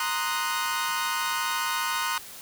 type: chord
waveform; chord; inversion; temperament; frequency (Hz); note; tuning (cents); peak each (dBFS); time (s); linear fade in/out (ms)
sawtooth; C half-diminished seventh; third; equal; 932.3 / 1046.5 / 1244.5 / 1480; Bb5 / C6 / Eb6 / Gb6; 0 / 0 / 0 / 0; -28; 0-2.18; 2
effects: white hiss -43 dBFS RMS until 2.41 s